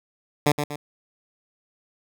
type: tone with echo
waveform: 10% pulse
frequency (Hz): 147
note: D3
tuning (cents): +2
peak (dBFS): -8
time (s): 0.46-0.52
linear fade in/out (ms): 5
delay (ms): 120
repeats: 2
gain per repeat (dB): -7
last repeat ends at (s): 0.76
effects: none